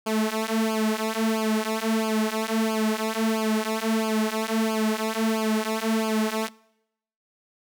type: tone with flanger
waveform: sawtooth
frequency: 220 Hz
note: A3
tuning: in tune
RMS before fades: -25 dBFS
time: 0.06-6.49 s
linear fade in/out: 10 ms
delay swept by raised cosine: 0.52 to 5.22 ms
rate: 1.5 Hz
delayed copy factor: -1
effects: noise-tail reverb RT60 0.8 s tail -23 dB re dry

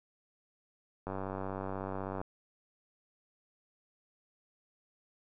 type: click train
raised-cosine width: 1 ms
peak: -24 dBFS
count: 111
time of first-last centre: 1.07-2.215 s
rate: 96.1 Hz
effects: none

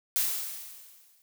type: noise with exponential decay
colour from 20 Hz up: blue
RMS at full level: -25 dBFS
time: 0.16-1.22 s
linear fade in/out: 0 ms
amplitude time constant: 230 ms
effects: none

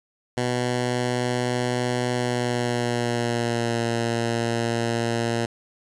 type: tone with pitch glide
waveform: 10% pulse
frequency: 123.47 to 116.54 Hz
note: B2 to A#2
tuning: 0 to 0 cents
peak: -14 dBFS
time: 0.37-5.46 s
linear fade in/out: 5 ms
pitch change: -100 cents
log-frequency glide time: 2.12-3.83 s
effects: resampled to 22050 Hz

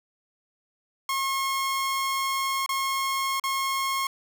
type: tone with dropouts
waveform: sawtooth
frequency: 1081 Hz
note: C#6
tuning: 44 cents flat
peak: -21 dBFS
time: 1.09-4.07 s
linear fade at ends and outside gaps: 2 ms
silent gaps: 2.662-2.691 / 3.398-3.438 s
effects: none

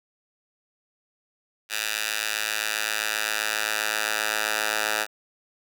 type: tone with high-pass filter sweep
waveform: 10% pulse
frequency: 107.6 Hz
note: A2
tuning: 38 cents flat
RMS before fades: -27 dBFS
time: 1.69-5.07 s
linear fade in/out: 50 ms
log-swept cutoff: 2200 to 1100 Hz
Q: 0.97
effects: none

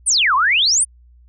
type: exponential two-way sweep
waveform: sine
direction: down then up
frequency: 9956 to 987.8 to 9956 Hz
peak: -12 dBFS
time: 0.06-0.85 s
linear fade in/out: 20 ms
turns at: 0.35 s
effects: added 60 Hz sine -45 dBFS peak until 1.28 s

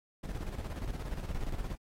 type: noise with tremolo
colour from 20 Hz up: brown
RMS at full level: -35 dBFS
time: 0.23-1.76 s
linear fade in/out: 10 ms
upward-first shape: square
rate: 17 Hz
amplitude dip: 55%
effects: AAC 48 kbps

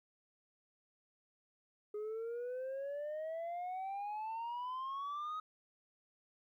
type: exponential sweep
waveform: sine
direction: up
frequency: 415.3 to 1267 Hz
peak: -36 dBFS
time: 1.94-5.4 s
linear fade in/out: 5 ms
effects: tanh soft clip ceiling -38 dBFS + 13-bit

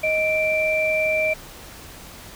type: tone pair together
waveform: sine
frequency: 626 / 2349 Hz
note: D#5 / D7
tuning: +10 / 0 cents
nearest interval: octave + major seventh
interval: 2290 cents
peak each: -21 dBFS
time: 0.03-1.34 s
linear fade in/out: 10 ms
effects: pink hiss -41 dBFS RMS until 2.35 s

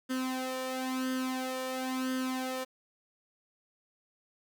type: tone with flanger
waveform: sawtooth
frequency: 258.6 Hz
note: C4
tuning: 20 cents flat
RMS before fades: -34 dBFS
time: 0.09-2.65 s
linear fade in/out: 20 ms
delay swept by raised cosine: 0.62 to 1.72 ms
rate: 0.98 Hz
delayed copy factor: +0.75
effects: 10-bit

